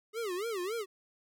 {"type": "tone with vibrato", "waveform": "square", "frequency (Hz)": 406.6, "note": "G#4", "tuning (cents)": -37, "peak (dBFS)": -34, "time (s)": [0.13, 0.86], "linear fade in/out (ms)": 50, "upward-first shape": "sine", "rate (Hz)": 3.6, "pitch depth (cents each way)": 250, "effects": []}